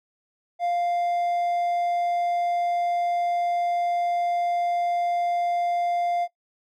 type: tone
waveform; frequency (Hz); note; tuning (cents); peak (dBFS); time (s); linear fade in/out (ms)
triangle; 698.5; F5; 0; -20; 0.59-6.28; 50
effects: noise-tail reverb RT60 0.1 s tail -17 dB re dry